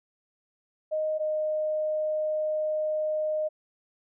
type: tone pair in turn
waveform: sine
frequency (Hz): 621 / 616.7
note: D#5 / D#5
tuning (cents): -3 / -16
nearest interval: unison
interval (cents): 13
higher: first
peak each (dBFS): -25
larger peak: neither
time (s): 0.91-1.19 / 1.19-3.49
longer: second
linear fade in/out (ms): 20
effects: none